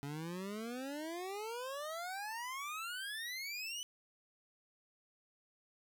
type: exponential sweep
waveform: 25% pulse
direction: up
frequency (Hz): 138.59 to 3016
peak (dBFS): -37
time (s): 0.03-3.83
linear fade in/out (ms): 0
effects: none